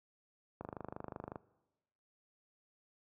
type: click train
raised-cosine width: 1 ms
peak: -28 dBFS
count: 20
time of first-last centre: 0.61-1.358 s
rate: 25.4 Hz
effects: noise-tail reverb RT60 1.0 s tail -20 dB re dry + high-pass 80 Hz 12 dB/octave